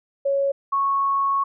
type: tone pair in turn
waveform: sine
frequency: 554.4 / 1103.4 Hz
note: C#5 / C#6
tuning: 0 / -8 cents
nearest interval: octave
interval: 1192 cents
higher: second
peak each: -18 dBFS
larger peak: neither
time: 0.25-0.52 / 0.72-1.44 s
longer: second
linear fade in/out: 10 ms
effects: none